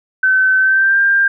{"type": "tone with pitch glide", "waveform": "sine", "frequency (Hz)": [1528, 1593.8], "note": ["G6", "G6"], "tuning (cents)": [-45, 28], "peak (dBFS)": -9, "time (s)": [0.23, 1.28], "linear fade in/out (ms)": 5, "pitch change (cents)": 73, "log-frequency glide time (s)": [0.58, 1], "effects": []}